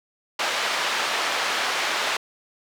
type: band-pass noise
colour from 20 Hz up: pink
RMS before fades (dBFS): -25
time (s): 0.39-2.17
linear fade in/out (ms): 5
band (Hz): 790 to 4500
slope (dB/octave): 12
effects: none